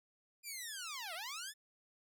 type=linear two-way sweep; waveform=10% pulse; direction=down then up; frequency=2445 to 622.3 to 1794 Hz; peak=-34 dBFS; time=0.43-1.54 s; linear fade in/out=50 ms; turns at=1.14 s; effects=none